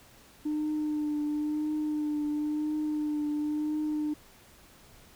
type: tone with vibrato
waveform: sine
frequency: 301.1 Hz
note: D4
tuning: 43 cents sharp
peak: -26 dBFS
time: 0.45-4.14 s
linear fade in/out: 10 ms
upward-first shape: triangle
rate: 0.97 Hz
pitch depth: 27 cents each way
effects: tanh soft clip ceiling -25 dBFS + pink hiss -56 dBFS RMS until 5.15 s